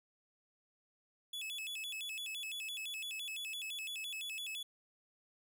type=tone with vibrato; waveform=45% pulse; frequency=2976 Hz; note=F#7; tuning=9 cents sharp; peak=-40 dBFS; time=1.33-4.63 s; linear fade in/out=5 ms; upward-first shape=square; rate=5.9 Hz; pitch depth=240 cents each way; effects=none